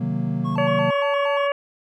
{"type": "chord", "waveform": "triangle", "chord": "C half-diminished seventh", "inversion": "none", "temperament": "equal", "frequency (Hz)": [130.81, 155.56, 185, 233.1], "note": ["C3", "Eb3", "Gb3", "Bb3"], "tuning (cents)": [0, 0, 0, 0], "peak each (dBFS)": -25, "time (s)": [0, 0.91], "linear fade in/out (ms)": 10}
{"type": "tone with vibrato", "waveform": "triangle", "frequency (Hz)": 985, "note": "B5", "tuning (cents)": -5, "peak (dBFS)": -27, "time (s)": [0.44, 1.48], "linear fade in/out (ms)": 20, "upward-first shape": "square", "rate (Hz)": 4.3, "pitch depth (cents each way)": 190}
{"type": "harmonic tone", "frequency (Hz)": 566, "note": "C#5", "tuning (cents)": 36, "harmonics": [1, 2, 3, 4, 5], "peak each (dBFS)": [-20, -26, -30, -32, -34], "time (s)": [0.58, 1.52], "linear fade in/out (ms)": 2}
{"effects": []}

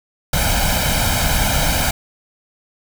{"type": "noise with comb filter", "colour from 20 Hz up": "pink", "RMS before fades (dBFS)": -17, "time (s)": [0.33, 1.91], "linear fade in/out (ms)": 5, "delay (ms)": 1.3, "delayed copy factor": 0.8, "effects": []}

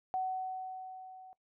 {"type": "tone with level ramp", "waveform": "sine", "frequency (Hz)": 750, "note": "F#5", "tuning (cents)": 23, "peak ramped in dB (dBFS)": [-30, -50], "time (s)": [0.14, 1.33], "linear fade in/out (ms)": 0, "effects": ["noise-tail reverb RT60 0.1 s tail -20 dB re dry"]}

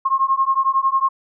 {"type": "beating tone pair", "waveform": "sine", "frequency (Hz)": [1069, 1080], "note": ["C6", "C#6"], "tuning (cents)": [37, -45], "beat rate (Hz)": 11, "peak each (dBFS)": -18, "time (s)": [0.05, 1.09], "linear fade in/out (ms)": 10, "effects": []}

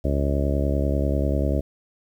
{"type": "harmonic tone", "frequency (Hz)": 70.2, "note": "C#2", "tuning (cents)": 22, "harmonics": [1, 2, 3, 4, 5, 6, 7, 8, 9], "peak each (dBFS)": [-22, -28, -31, -29, -32, -35, -35, -31, -32], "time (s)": [0.04, 1.61], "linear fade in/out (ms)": 10, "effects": ["9-bit"]}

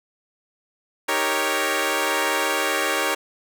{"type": "chord", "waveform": "10% pulse", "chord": "Eb dominant seventh", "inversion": "none", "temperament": "equal", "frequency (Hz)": [311.1, 392, 466.2, 554.4], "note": ["Eb4", "G4", "Bb4", "Db5"], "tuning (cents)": [0, 0, 0, 0], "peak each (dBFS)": [-20, -18, -19, -16], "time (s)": [1.08, 3.15], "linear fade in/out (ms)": 10, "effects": []}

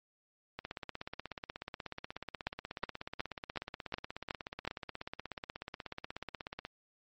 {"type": "two click trains", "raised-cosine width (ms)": 0.3, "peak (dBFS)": [-24, -17], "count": [101, 7], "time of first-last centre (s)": [[0.59, 6.651], [2.47, 4.676]], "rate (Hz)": [16.5, 2.72], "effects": ["MP3 32 kbps"]}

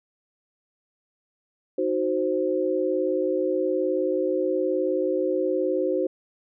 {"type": "chord", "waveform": "sine", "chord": "C diminished", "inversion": "first", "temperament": "equal", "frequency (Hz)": [311.1, 370, 523.3], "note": ["Eb4", "Gb4", "C5"], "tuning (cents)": [0, 0, 0], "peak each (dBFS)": [-28, -25, -25], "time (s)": [1.78, 6.07], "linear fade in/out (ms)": 5, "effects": []}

